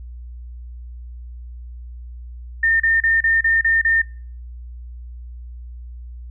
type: tone bursts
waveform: sine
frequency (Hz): 1815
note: A#6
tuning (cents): -47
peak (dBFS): -13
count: 7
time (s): 2.63-4.018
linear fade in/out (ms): 5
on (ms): 170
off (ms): 33
effects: noise-tail reverb RT60 0.5 s tail -26 dB re dry + added 60 Hz sine -32 dBFS peak until 6.3 s